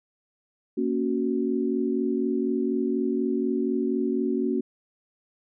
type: chord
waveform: sine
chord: F# major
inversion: first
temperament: equal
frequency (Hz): 233.1 / 277.2 / 370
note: A#3 / C#4 / F#4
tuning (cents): 0 / 0 / 0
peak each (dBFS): -27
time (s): 0.77-4.61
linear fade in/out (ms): 10
effects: none